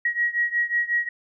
sine beating tone pair, 1900 / 1905.5 Hz, A#6 / A#6, +33 / +38 cents, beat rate 5.5 Hz, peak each -23 / -25 dBFS, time 0.05-1.09 s, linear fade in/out 5 ms, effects none

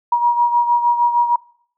sine beating tone pair, 954 / 960.5 Hz, A#5 / B5, +40 / -48 cents, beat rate 6.5 Hz, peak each -13 / -20 dBFS, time 0.12-1.36 s, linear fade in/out 5 ms, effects noise-tail reverb RT60 0.6 s tail -23 dB re dry

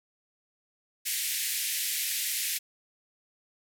white band-pass noise, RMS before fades -31 dBFS, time 1.05-2.59 s, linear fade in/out 20 ms, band 1800 to 15000 Hz, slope 48 dB/octave, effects none

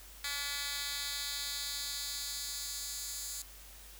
10% pulse tone with high-pass filter sweep, 285.2 Hz, C#4, 49 cents sharp, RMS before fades -39 dBFS, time 0.24-3.42 s, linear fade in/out 2 ms, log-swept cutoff 2600 to 6600 Hz, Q 1.3, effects added 50 Hz sine -54 dBFS peak until 3.99 s + white hiss -54 dBFS RMS until 3.99 s

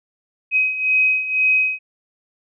sine beating tone pair, 2526 / 2528 Hz, D#7 / D#7, +26 / +27 cents, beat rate 2 Hz, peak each -21 / -16 dBFS, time 0.51-1.79 s, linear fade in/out 50 ms, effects none

